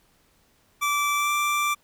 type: tone with pitch glide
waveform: 25% pulse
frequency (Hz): 1163 to 1175.2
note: D6 to D6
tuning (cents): -17 to +1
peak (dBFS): -18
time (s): 0.81-1.75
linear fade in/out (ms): 20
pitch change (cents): +18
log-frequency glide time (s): 1.16-1.31
effects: pink hiss -63 dBFS RMS until 1.83 s